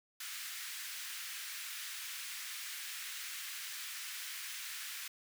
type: high-pass noise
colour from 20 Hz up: pink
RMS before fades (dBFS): -44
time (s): 0.2-5.08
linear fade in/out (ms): 5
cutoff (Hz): 1600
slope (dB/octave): 24
effects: none